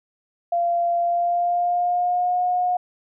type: tone with pitch glide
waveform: sine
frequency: 690 to 721.4 Hz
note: F5 to F#5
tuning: -21 to -44 cents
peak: -18 dBFS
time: 0.52-2.77 s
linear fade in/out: 5 ms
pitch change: +77 cents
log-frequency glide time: 0.99-2.41 s
effects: none